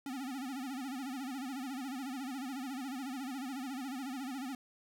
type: tone with vibrato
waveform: square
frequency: 263.9 Hz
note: C4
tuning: 15 cents sharp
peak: -39 dBFS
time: 0.06-4.55 s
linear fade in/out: 2 ms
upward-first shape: sine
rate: 14 Hz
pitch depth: 130 cents each way
effects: none

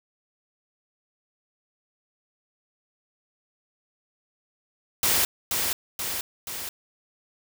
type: noise with echo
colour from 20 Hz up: white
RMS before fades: -22 dBFS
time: 5.03-5.25 s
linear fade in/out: 2 ms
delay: 480 ms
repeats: 3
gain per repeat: -4 dB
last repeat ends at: 6.69 s
effects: none

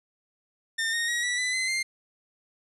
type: tone with pitch steps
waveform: sawtooth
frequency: 1810 / 1855.5 / 1902.2 / 1950 / 1999.1 / 2049 / 2101 Hz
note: A6 / A#6 / A#6 / B6 / B6 / C7 / C7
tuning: +48 / -9 / +35 / -23 / +21 / -37 / +7 cents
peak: -22 dBFS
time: 0.78-1.83 s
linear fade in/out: 10 ms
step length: 150 ms
effects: resampled to 24000 Hz

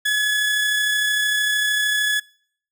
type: tone with amplitude modulation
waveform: 30% pulse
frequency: 1700 Hz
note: G#6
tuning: 40 cents sharp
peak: -14 dBFS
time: 0.05-2.2 s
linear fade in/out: 10 ms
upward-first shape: sine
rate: 33.2 Hz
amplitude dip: 25%
effects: noise-tail reverb RT60 0.6 s tail -25 dB re dry

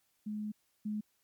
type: tone pair in turn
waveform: sine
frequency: 211.5 / 211.5 Hz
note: G#3 / G#3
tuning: +32 / +32 cents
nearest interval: unison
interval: 0 cents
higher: neither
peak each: -35 / -33 dBFS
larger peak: second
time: 0.26-0.52 / 0.85-1.01 s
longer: first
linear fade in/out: 10 ms
effects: white hiss -75 dBFS RMS until 1.23 s + MP3 96 kbps

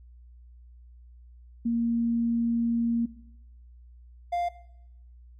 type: tone pair in turn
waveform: sine / triangle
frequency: 233.1 / 698.5 Hz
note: A#3 / F5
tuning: 0 / 0 cents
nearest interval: octave + perfect fifth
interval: 1900 cents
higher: second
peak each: -23 dBFS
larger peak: neither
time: 1.65-3.06 / 4.32-4.49 s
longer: first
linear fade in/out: 10 ms
effects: noise-tail reverb RT60 0.8 s tail -18 dB re dry + added 60 Hz sine -48 dBFS peak until 5.39 s

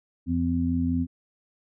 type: harmonic tone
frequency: 85 Hz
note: F2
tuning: 46 cents flat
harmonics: 1 / 2 / 3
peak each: -28 / -30 / -24 dBFS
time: 0.26-1.07 s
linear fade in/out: 50 ms
effects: none

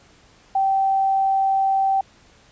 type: tone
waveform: sine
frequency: 776 Hz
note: G5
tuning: 18 cents flat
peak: -16 dBFS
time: 0.55-2.01 s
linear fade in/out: 5 ms
effects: pink hiss -53 dBFS RMS until 2.51 s + resampled to 16000 Hz

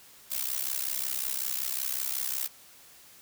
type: noise with amplitude modulation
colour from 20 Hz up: blue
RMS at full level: -28 dBFS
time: 0.3-2.48 s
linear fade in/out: 20 ms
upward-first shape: sine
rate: 65.4 Hz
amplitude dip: 90%
effects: white hiss -54 dBFS RMS until 3.21 s

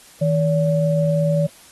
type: tone pair together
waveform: sine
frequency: 159.31 / 573 Hz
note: D#3 / D5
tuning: +41 / -43 cents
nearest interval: octave + minor seventh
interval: 2216 cents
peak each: -17 / -19 dBFS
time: 0.21-1.47 s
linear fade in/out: 10 ms
effects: white hiss -47 dBFS RMS until 1.71 s + AAC 32 kbps

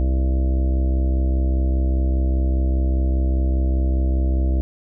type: harmonic tone with a mistuned harmonic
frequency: 65 Hz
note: C2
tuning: 11 cents flat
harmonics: 1 / 2 / 3 / 4 / 5 / 6 / 7 / 8 / 9 / 10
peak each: -16 / -34 / -33 / -34 / -30 / -41 / -43 / -46 / -38 / -41 dBFS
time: 0-4.61 s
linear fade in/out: 0 ms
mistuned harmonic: 10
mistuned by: +58 cents
effects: none

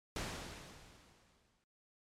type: noise with exponential decay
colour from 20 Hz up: pink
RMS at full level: -39 dBFS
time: 0.16-1.64 s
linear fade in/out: 1 ms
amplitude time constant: 320 ms
effects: low-pass 8000 Hz 12 dB/octave + MP3 96 kbps

